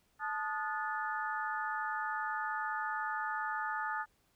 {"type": "harmonic tone with a mistuned harmonic", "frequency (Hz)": 290.4, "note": "D4", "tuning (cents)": -19, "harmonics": [3, 4, 5, 6], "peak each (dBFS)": [-38, -39, -40, -41], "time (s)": [0.19, 4.06], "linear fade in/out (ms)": 50, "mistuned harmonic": 4, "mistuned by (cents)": 110, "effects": ["pink hiss -73 dBFS RMS until 4.35 s"]}